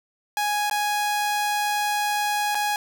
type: tone with dropouts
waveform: sawtooth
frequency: 830.6 Hz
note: G#5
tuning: in tune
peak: -18 dBFS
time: 0.37-2.76 s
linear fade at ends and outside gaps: 1 ms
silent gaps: 0.698-0.711 / 2.547-2.552 s
effects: none